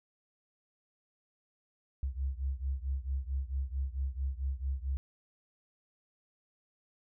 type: beating tone pair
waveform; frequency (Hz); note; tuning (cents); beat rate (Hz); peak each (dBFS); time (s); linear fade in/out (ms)
sine; 65.5 / 70; C2 / C#2; +2 / +18; 4.5; -34 / -36; 2.03-4.97; 0
effects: none